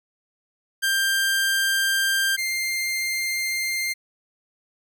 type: tone pair in turn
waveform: sawtooth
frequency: 1585 / 2102 Hz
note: G6 / C7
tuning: +19 / +7 cents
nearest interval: perfect fourth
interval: 488 cents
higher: second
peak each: -16 / -20 dBFS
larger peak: first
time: 0.82-2.37 / 2.37-3.94 s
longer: second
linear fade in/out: 20 ms
effects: none